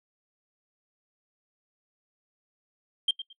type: tone with echo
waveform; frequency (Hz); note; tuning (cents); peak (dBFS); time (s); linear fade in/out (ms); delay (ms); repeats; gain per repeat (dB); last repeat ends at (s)
sine; 3176; G7; +22; -18; 3.08-3.11; 5; 110; 2; -14; 3.33
effects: noise-tail reverb RT60 0.1 s tail -23 dB re dry + tanh soft clip ceiling -18 dBFS